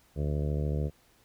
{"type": "harmonic tone", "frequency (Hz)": 73.7, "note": "D2", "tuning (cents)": 7, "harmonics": [1, 2, 3, 4, 5, 6, 7, 8, 9], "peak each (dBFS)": [-30, -31, -40, -43, -42, -41, -42, -48, -49], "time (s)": [0.15, 0.91], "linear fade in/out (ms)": 50, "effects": ["pink hiss -64 dBFS RMS until 1.24 s"]}